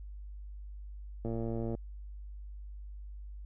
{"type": "click train", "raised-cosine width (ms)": 2, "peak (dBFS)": -24, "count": 58, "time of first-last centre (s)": [1.25, 1.75], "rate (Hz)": 114, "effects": ["added 50 Hz sine -42 dBFS peak until 3.45 s"]}